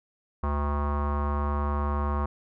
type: tone with low-pass filter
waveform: square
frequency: 72.6 Hz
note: D2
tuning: 19 cents flat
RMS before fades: -27 dBFS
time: 0.43-2.26 s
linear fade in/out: 5 ms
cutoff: 1100 Hz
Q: 5.6
effects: none